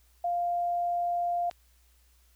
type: tone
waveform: sine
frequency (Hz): 698.5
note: F5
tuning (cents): 0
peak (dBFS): -26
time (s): 0.24-1.5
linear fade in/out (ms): 5
type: click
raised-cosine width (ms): 0.2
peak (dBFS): -27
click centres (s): 1.512
effects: added 60 Hz sine -61 dBFS peak until 2.35 s + white hiss -67 dBFS RMS until 2.35 s